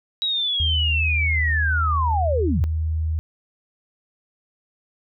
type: linear sweep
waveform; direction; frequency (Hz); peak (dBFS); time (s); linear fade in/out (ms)
sine; down; 3868 to 63.2; -20; 0.22-2.64; 0
type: tone with pitch glide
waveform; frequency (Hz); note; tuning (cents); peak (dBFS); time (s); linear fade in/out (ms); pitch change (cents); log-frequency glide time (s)
sine; 78.4 to 79.4; D#2 to D#2; +14 to +36; -20; 0.6-3.19; 0; +22; 1.7-1.96
effects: none